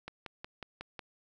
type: click train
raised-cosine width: 0.3 ms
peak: -25 dBFS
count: 6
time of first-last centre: 0.08-0.992 s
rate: 5.48 Hz
effects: none